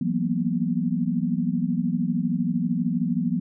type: tone cluster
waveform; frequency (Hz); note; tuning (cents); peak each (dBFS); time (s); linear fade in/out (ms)
sine; 168.1 / 187.7 / 233.6 / 246.5; E3 / F#3 / A#3 / B3; +34 / +25 / +4 / -3; -27; 0.01-3.4; 5
effects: none